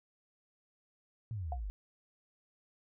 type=exponential sweep; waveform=sine; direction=down; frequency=119.5 to 45.05 Hz; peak=-36 dBFS; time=1.31-1.7 s; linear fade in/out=0 ms
type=tone with exponential decay; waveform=sine; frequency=715 Hz; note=F5; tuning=41 cents sharp; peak=-33 dBFS; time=1.52-1.6 s; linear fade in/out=2 ms; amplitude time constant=17 ms
effects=none